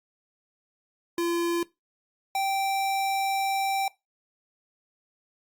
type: tone pair in turn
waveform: square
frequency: 341.9 / 780.7 Hz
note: F4 / G5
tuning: -37 / -7 cents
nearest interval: octave + major second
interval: 1430 cents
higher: second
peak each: -25 dBFS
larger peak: neither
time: 1.18-1.63 / 2.35-3.88 s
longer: second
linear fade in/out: 2 ms
effects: noise-tail reverb RT60 0.2 s tail -20 dB re dry + Opus 48 kbps